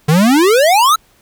square exponential sweep, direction up, 144.8 to 1352 Hz, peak -8 dBFS, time 0.08-0.96 s, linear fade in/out 10 ms, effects pink hiss -52 dBFS RMS until 1.21 s

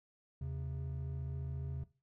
triangle tone pair together, 79.9 / 134.38 Hz, D#2 / C3, +47 / +47 cents, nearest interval major sixth, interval 900 cents, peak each -39 / -37 dBFS, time 0.41-1.84 s, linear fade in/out 5 ms, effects noise-tail reverb RT60 0.3 s tail -17 dB re dry + tanh soft clip ceiling -29 dBFS

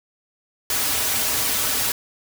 white noise with comb filter, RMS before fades -22 dBFS, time 0.7-1.92 s, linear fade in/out 2 ms, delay 5.7 ms, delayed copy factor -0.9, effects none

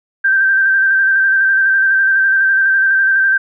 sine tone with vibrato, 1568 Hz, G6, in tune, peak -9 dBFS, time 0.24-3.38 s, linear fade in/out 10 ms, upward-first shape square, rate 12 Hz, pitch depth 23 cents each way, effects none

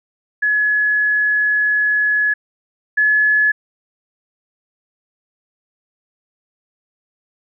sine tone pair in turn, 1696 / 1706.8 Hz, G#6 / G#6, +36 / +47 cents, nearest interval unison, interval 11 cents, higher second, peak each -13 / -11 dBFS, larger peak second, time 0.42-2.34 / 2.97-3.52 s, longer first, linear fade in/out 10 ms, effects none

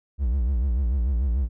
triangle tone with vibrato, 63.1 Hz, B1, 38 cents sharp, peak -18 dBFS, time 0.18-1.49 s, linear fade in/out 50 ms, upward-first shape sine, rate 6.8 Hz, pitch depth 190 cents each way, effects none

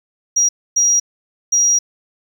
triangle tone bursts at uneven times, 5730 Hz, F8, 44 cents sharp, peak -8 dBFS, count 3, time 0.36-0.49 / 0.76-1 / 1.52-1.79 s, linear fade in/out 10 ms, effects tanh soft clip ceiling -8 dBFS

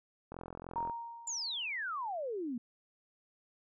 click train, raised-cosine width 1 ms, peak -30 dBFS, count 26, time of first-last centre 0.32-0.897 s, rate 43.3 Hz
sine tone with exponential decay, 932.3 Hz, A#5, in tune, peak -31 dBFS, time 0.76-1.87 s, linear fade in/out 2 ms, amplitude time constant 240 ms
sine exponential sweep, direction down, 7330 to 226.3 Hz, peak -35 dBFS, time 1.27-2.58 s, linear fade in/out 5 ms
effects none

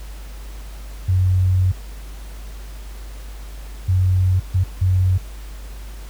sine tone bursts at uneven times, 92.5 Hz, F#2, in tune, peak -13 dBFS, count 4, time 1.08-1.72 / 3.88-4.4 / 4.54-4.64 / 4.81-5.18 s, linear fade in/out 10 ms, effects added 50 Hz sine -31 dBFS peak until 6.09 s + pink hiss -44 dBFS RMS until 6.09 s

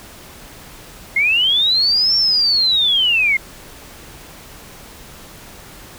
sine linear two-way sweep, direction up then down, 2093 to 5480 to 2093 Hz, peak -12 dBFS, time 1.16-3.37 s, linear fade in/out 5 ms, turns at 2.16 s, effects pink hiss -39 dBFS RMS until 5.98 s

